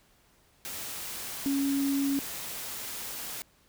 sine tone in noise, 277.2 Hz, C#4, in tune, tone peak -25 dBFS, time 1.46-2.19 s, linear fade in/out 0 ms, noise white, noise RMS -38 dBFS, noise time 0.65-3.42 s, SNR +10 dB, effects pink hiss -64 dBFS RMS until 3.68 s

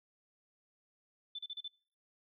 sine tone bursts, 3520 Hz, A7, in tune, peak -39 dBFS, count 5, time 1.35-1.68 s, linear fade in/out 5 ms, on 38 ms, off 35 ms, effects noise-tail reverb RT60 0.5 s tail -25 dB re dry

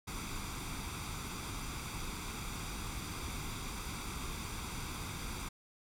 pink noise with comb filter, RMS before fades -41 dBFS, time 0.07-5.49 s, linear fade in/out 10 ms, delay 0.84 ms, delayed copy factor +0.65, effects low-pass 12000 Hz 12 dB/octave

